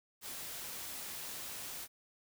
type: noise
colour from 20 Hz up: white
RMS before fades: -44 dBFS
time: 0.21-1.88 s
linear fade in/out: 50 ms
effects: none